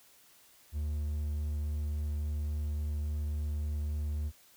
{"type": "tone", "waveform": "triangle", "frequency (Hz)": 74.7, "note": "D2", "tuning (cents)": 30, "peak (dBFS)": -29, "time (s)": [0.72, 4.32], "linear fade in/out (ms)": 50, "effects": ["white hiss -61 dBFS RMS until 4.56 s"]}